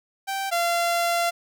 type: tone pair in turn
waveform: sawtooth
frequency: 780 / 686.9 Hz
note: G5 / F5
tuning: -9 / -29 cents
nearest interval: major second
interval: 220 cents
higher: first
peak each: -22 / -17 dBFS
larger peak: second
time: 0.27-0.51 / 0.51-1.31 s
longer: second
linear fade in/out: 20 ms
effects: none